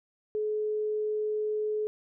sine tone, 426.4 Hz, G#4, 46 cents sharp, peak -27 dBFS, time 0.35-1.87 s, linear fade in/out 0 ms, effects none

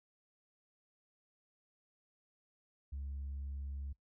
sine tone, 69.4 Hz, C#2, 3 cents sharp, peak -38 dBFS, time 2.92-3.93 s, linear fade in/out 10 ms, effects noise-tail reverb RT60 0.1 s tail -20 dB re dry + tanh soft clip ceiling -37 dBFS

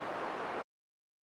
pink band-pass noise, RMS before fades -38 dBFS, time 0-0.63 s, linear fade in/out 20 ms, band 460 to 1400 Hz, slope 12 dB/octave, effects Opus 24 kbps

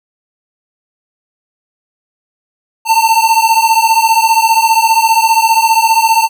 square beating tone pair, 891 / 906 Hz, A5 / A#5, +22 / -50 cents, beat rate 15 Hz, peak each -11 dBFS, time 2.85-6.29 s, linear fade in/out 50 ms, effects none

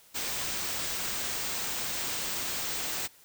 white band-stop noise, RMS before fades -33 dBFS, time 0.14-3.08 s, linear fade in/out 20 ms, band 9200 to 14000 Hz, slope 96 dB/octave, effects white hiss -58 dBFS RMS until 3.24 s

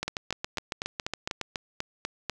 two click trains, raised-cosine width 0.2 ms, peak -13 / -13 dBFS, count 11 / 10, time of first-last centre 0.03-1.413 / 0.08-2.297 s, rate 7.23 / 4.06 Hz, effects none

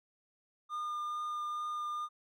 triangle tone with vibrato, 1210 Hz, D#6, 49 cents flat, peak -33 dBFS, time 0.69-2.09 s, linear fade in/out 50 ms, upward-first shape triangle, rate 2.3 Hz, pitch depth 10 cents each way, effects none

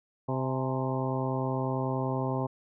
harmonic tone with a mistuned harmonic, 130.81 Hz, C3, in tune, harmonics 1 / 2 / 3 / 4 / 5 / 6 / 7 / 8, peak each -31 / -34 / -36 / -37 / -38 / -39 / -39 / -40 dBFS, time 0.28-2.47 s, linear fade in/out 10 ms, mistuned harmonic 6, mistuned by +89 cents, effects none

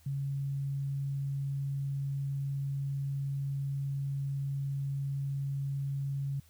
sine tone, 138.59 Hz, C#3, in tune, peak -31 dBFS, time 0.06-6.4 s, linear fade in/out 5 ms, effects added 80 Hz sine -60 dBFS peak until 6.49 s + white hiss -65 dBFS RMS until 6.49 s

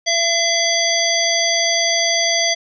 harmonic tone with a mistuned harmonic, 672 Hz, E5, 33 cents sharp, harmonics 1 / 3 / 5 / 7 / 9, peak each -21 / -21 / -21 / -21 / -21 dBFS, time 0.06-2.55 s, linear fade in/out 20 ms, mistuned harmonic 3, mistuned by +18 cents, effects none

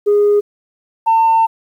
sine tone pair in turn, 412.2 / 901.6 Hz, G#4 / A5, -13 / +42 cents, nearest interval octave + major second, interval 1355 cents, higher second, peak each -7 dBFS, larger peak neither, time 0.06-0.41 / 1.06-1.47 s, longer second, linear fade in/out 20 ms, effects tanh soft clip ceiling -6 dBFS + 8-bit

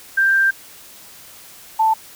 sine tone pair in turn, 1579 / 882.9 Hz, G6 / A5, +12 / +6 cents, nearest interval minor seventh, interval 1006 cents, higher first, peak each -12 dBFS, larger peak neither, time 0.17-0.51 / 1.79-1.94 s, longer first, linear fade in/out 10 ms, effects white hiss -42 dBFS RMS until 2.15 s

